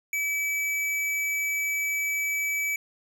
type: tone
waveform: square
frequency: 2296 Hz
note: D7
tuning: 40 cents flat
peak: -26 dBFS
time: 0.13-2.76 s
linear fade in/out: 2 ms
effects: none